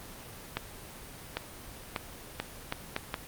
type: accelerating click train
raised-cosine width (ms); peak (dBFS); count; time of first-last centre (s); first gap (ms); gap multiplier
0.3; -14; 7; 0.57-3.142; 800; 0.74
effects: pink hiss -46 dBFS RMS until 3.27 s + Opus 24 kbps